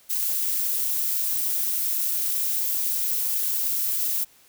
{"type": "noise with amplitude modulation", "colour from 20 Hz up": "violet", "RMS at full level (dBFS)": -22, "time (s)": [0.09, 4.25], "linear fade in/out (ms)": 20, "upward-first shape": "sine", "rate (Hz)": 270, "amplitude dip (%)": 65, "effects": ["white hiss -56 dBFS RMS until 4.48 s"]}